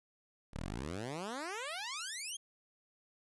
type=exponential sweep; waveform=10% pulse; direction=up; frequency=32.85 to 3322 Hz; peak=-31 dBFS; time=0.53-2.37 s; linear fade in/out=10 ms; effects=resampled to 24000 Hz + 12-bit